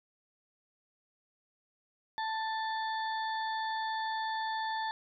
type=harmonic tone; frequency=883 Hz; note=A5; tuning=6 cents sharp; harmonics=1 / 2 / 4 / 5; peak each=-33 / -39 / -45 / -47 dBFS; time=2.18-4.91 s; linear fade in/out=0 ms; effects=none